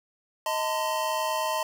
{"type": "tone cluster", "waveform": "square", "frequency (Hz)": [629, 897, 1025], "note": ["D#5", "A5", "C6"], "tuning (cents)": [19, 33, -36], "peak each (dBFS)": -31, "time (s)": [0.46, 1.63], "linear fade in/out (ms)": 2, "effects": []}